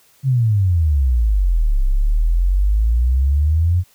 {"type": "exponential two-way sweep", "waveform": "sine", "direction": "down then up", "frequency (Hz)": [138.59, 32.39, 92], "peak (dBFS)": -12, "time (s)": [0.23, 3.84], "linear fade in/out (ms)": 50, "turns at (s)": 1.83, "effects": ["white hiss -54 dBFS RMS until 3.94 s"]}